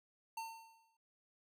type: tone with exponential decay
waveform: square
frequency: 904 Hz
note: A5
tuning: 47 cents sharp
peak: -40 dBFS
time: 0.37-0.97 s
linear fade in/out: 5 ms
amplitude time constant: 130 ms
effects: none